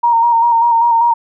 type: tone with vibrato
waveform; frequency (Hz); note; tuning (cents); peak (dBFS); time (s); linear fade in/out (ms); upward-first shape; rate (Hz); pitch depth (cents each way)
sine; 932.3; A#5; 0; -8; 0.03-1.14; 10; square; 5.1; 27
effects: none